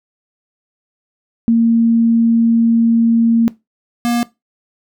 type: tone pair in turn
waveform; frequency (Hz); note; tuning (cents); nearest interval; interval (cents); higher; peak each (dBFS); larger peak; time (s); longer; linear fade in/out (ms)
sine / square; 230.1 / 237.8; A#3 / A#3; -22 / +35; minor second; 57; second; -8 / -14; first; 1.48-3.48 / 4.05-4.23; first; 0
effects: noise-tail reverb RT60 0.2 s tail -19 dB re dry